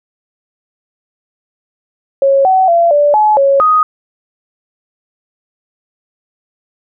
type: tone with pitch steps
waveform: sine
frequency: 548 / 755 / 681 / 584 / 852 / 552 / 1248 Hz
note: C#5 / F#5 / F5 / D5 / G#5 / C#5 / D#6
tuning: -20 / +35 / -44 / -10 / +44 / -7 / +5 cents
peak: -6 dBFS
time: 2.22-3.83 s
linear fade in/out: 2 ms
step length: 230 ms
effects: none